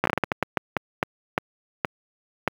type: slowing click train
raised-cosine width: 0.5 ms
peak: -5 dBFS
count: 15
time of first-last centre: 0.04-2.477 s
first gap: 14 ms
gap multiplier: 1.34
effects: high-pass 100 Hz 12 dB/octave + 7-bit

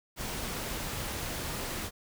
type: noise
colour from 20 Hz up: pink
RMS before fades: -36 dBFS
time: 0.16-1.91 s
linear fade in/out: 50 ms
effects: none

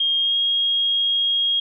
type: tone with pitch glide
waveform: sine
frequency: 3231 to 3267 Hz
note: G#7 to G#7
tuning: -48 to -29 cents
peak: -17 dBFS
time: 0-1.6 s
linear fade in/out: 5 ms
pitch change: +19 cents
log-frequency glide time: 0.19-0.36 s
effects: none

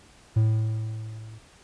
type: tone with level ramp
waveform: triangle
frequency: 110 Hz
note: A2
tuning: in tune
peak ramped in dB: -14 to -39 dBFS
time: 0.36-1.39 s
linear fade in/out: 10 ms
effects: pink hiss -54 dBFS RMS until 1.63 s + resampled to 22050 Hz

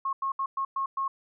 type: tone bursts at uneven times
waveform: sine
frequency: 1085 Hz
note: C#6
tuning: 37 cents flat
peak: -26 dBFS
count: 6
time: 0.05-0.13 / 0.22-0.32 / 0.39-0.46 / 0.57-0.65 / 0.76-0.86 / 0.97-1.08 s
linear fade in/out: 5 ms
effects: none

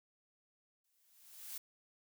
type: noise with exponential growth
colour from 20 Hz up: blue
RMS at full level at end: -43 dBFS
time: 0.84-1.58 s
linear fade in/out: 5 ms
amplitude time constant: 160 ms
effects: none

